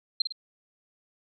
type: tone with echo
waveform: sine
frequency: 4163 Hz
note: C8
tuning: 10 cents flat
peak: -19 dBFS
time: 0.2-0.22 s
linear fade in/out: 5 ms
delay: 52 ms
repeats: 2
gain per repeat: -7 dB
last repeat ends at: 0.324 s
effects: none